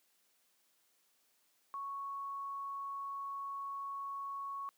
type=tone; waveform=sine; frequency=1108.7 Hz; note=C#6; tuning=in tune; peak=-39 dBFS; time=1.74-4.69 s; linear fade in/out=0 ms; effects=white hiss -74 dBFS RMS until 4.77 s + high-pass 200 Hz 12 dB/octave